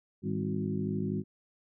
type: harmonic tone with a mistuned harmonic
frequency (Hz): 52.2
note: G#1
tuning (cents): +10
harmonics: 2 / 3 / 4 / 5 / 6 / 7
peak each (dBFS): -38 / -36 / -33 / -38 / -43 / -38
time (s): 0.22-1.24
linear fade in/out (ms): 50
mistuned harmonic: 4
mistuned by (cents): -76
effects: none